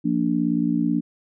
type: chord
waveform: sine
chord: Bb major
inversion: second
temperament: just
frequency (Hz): 174.81 / 233.1 / 291.4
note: F3 / Bb3 / D4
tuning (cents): +2 / 0 / -13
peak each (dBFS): -25 / -23 / -22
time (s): 0.04-1.01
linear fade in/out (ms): 20
effects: none